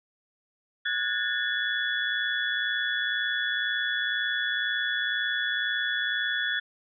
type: tone cluster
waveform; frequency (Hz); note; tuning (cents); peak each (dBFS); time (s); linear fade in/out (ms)
sine; 1462 / 1660 / 1782 / 3411; F#6 / G#6 / A6 / G#7; -21 / -1 / +22 / +46; -31; 0.85-6.6; 10
effects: none